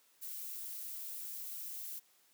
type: noise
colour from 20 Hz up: violet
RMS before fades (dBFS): -44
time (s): 0.21-2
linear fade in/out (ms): 20
effects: white hiss -69 dBFS RMS until 2.33 s + high-pass 200 Hz 12 dB/octave